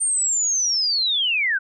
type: linear sweep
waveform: sine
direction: down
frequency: 8900 to 1459 Hz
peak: -18 dBFS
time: 0-1.59 s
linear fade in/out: 20 ms
effects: none